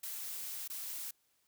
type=noise with dropouts; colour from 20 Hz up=blue; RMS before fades=-42 dBFS; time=0.03-1.11 s; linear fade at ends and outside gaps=5 ms; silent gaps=0.678-0.699 s; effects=white hiss -75 dBFS RMS until 1.47 s